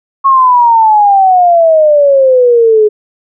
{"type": "exponential sweep", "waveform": "sine", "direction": "down", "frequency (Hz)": [1100, 418.4], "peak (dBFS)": -3, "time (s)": [0.24, 2.89], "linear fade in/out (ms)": 20, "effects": []}